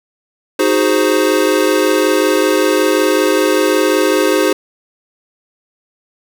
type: chord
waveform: square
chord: Ab dominant seventh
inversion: second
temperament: equal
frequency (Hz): 311.1 / 370 / 415.3 / 523.3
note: Eb4 / Gb4 / Ab4 / C5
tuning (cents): 0 / 0 / 0 / 0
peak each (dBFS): -17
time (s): 0.59-4.53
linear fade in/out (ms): 5
effects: none